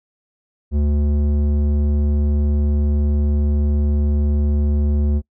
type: tone with low-pass filter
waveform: square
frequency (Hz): 73.2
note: D2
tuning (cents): -5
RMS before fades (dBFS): -17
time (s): 0.71-5.22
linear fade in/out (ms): 50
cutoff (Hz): 300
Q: 0.82
effects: noise-tail reverb RT60 0.1 s tail -26 dB re dry